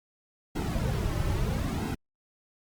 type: noise with flanger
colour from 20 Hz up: brown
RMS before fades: -29 dBFS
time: 0.55-1.95 s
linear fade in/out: 10 ms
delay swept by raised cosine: 1.7 to 4.3 ms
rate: 0.76 Hz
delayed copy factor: -0.9
effects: Opus 48 kbps